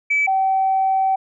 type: tone pair in turn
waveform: sine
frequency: 2300 / 767.5 Hz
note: D7 / G5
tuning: -37 / -37 cents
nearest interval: octave + perfect fifth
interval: 1900 cents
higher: first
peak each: -14 dBFS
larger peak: neither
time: 0.1-0.27 / 0.27-1.16 s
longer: second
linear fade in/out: 10 ms
effects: tanh soft clip ceiling -10 dBFS